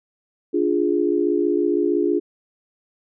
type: chord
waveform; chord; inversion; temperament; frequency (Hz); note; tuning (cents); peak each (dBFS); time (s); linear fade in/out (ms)
sine; D diminished; none; equal; 293.7 / 349.2 / 415.3; D4 / F4 / Ab4; 0 / 0 / 0; -22 / -20 / -22; 0.53-2.2; 20
effects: none